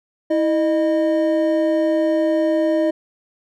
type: tone pair together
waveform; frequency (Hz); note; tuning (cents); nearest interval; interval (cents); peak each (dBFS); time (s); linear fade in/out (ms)
triangle; 325.2 / 613.9; E4 / D#5; -23 / -23; major seventh; 1100; -16 / -16; 0.3-2.91; 10
effects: none